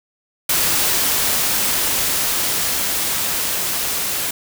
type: noise with level ramp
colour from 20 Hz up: white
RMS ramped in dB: -17 to -22 dBFS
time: 0.49-4.31 s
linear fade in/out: 5 ms
effects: none